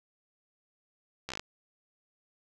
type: slowing click train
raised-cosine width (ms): 0.2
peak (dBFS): -19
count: 7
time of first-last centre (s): 1.29-1.395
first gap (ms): 14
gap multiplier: 1.09
effects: none